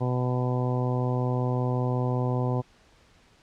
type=harmonic tone; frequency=125.3 Hz; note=B2; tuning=25 cents sharp; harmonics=1 / 2 / 3 / 4 / 5 / 6 / 7 / 8; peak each=-25 / -32 / -34 / -34 / -38 / -38 / -39 / -39 dBFS; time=0-2.62 s; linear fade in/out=20 ms; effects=pink hiss -59 dBFS RMS until 3.42 s + low-pass 6000 Hz 12 dB/octave